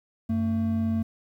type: tone pair together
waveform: triangle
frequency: 93.65 / 224.8 Hz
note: F#2 / A3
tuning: +21 / +37 cents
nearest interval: octave + minor third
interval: 1516 cents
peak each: -27 / -22 dBFS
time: 0.29-1.03 s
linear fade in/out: 10 ms
effects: 10-bit